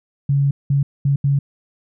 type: tone bursts at uneven times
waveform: sine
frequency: 140 Hz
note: C#3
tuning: 18 cents sharp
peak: -13 dBFS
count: 4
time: 0.29-0.51 / 0.7-0.83 / 1.05-1.16 / 1.24-1.39 s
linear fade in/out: 5 ms
effects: none